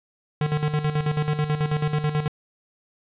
square tone with tremolo, 150.6 Hz, D3, 44 cents sharp, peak -20 dBFS, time 0.41-2.28 s, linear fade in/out 2 ms, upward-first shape square, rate 9.2 Hz, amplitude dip 65%, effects resampled to 8000 Hz + 9-bit

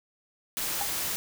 white noise, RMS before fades -31 dBFS, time 0.57-1.16 s, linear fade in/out 0 ms
triangle tone with exponential decay, 810 Hz, G#5, 43 cents flat, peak -24 dBFS, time 0.81-0.9 s, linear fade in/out 1 ms, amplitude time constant 18 ms
effects none

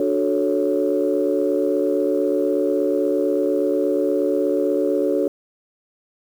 sine chord, D major seventh, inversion none, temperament equal with one note detuned, 293.7 / 370 / 438.5 / 554.4 Hz, D4 / F#4 / A4 / C#5, 0 / 0 / -6 / 0 cents, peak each -22 dBFS, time 0-5.28 s, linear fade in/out 2 ms, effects tanh soft clip ceiling -8 dBFS + 8-bit

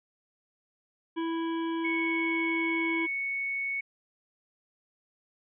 harmonic tone, 329.6 Hz, E4, in tune, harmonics 1 / 3 / 5 / 7 / 9 / 10, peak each -29 / -37 / -45 / -48 / -50 / -49 dBFS, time 1.16-3.07 s, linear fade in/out 20 ms
sine tone, 2217 Hz, C#7, in tune, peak -29 dBFS, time 1.84-3.81 s, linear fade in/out 10 ms
effects none

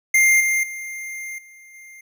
square tone with level steps, 2106 Hz, C7, 11 cents sharp, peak -13 / -18 / -30 / -44 / -41 dBFS, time 0.14-2.01 s, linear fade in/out 5 ms, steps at 0.4 / 0.63 / 1.38 / 1.74 s, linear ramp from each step 5 ms, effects none

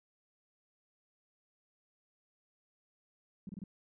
sine tone bursts, 191.8 Hz, G3, 37 cents flat, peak -40 dBFS, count 4, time 3.47-3.639 s, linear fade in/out 2 ms, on 22 ms, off 27 ms, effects none

